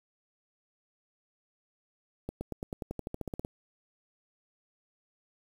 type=accelerating click train; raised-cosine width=2 ms; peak=-22 dBFS; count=15; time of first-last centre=2.29-3.449 s; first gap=120 ms; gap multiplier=0.94; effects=8-bit